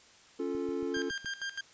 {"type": "chord", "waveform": "triangle", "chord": "Db augmented", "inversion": "none", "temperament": "equal", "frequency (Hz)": [277.2, 349.2, 440], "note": ["Db4", "F4", "A4"], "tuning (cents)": [0, 0, 0], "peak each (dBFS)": -34, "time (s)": [0.39, 1.1], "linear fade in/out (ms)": 10}
{"type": "click train", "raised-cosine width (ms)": 3, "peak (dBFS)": -35, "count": 6, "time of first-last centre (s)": [0.55, 1.246], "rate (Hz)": 7.18}
{"type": "tone with tremolo", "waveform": "sawtooth", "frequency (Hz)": 1597, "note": "G6", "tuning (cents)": 32, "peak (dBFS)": -30, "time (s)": [0.94, 1.61], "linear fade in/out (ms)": 5, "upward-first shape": "square", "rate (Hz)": 6.3, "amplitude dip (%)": 80}
{"effects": ["white hiss -58 dBFS RMS until 1.73 s", "resampled to 16000 Hz"]}